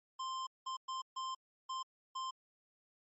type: tone bursts at uneven times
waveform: square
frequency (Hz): 1046.5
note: C6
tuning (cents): 0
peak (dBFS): -39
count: 6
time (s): 0.19-0.47 / 0.66-0.77 / 0.88-1.02 / 1.16-1.35 / 1.69-1.83 / 2.15-2.31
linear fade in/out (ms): 10
effects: MP3 32 kbps